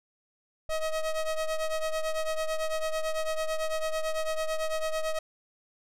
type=ring-modulated tone; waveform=square; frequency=317.5 Hz; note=D#4; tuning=35 cents sharp; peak=-25 dBFS; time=0.69-5.19 s; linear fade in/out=5 ms; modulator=313 Hz; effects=low-pass 12000 Hz 12 dB/octave